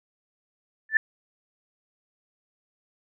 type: tone with exponential growth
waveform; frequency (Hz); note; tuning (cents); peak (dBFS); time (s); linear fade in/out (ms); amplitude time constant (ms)
sine; 1760; A6; 0; -11; 0.89-0.97; 2; 17
effects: none